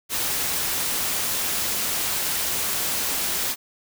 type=noise; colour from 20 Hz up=white; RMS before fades=-25 dBFS; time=0.09-3.56 s; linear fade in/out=50 ms; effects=none